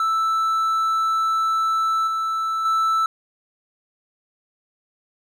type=tone with level steps; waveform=triangle; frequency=1320 Hz; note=E6; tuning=2 cents sharp; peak=-16 / -19 / -15 dBFS; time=0-3.06 s; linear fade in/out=2 ms; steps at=2.07 / 2.65 s; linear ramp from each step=5 ms; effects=none